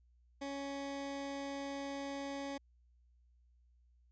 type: tone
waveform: 20% pulse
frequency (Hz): 278.2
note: C#4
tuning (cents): +6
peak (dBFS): -35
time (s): 0.41-2.58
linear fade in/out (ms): 10
effects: added 60 Hz sine -65 dBFS peak until 4.11 s + resampled to 16000 Hz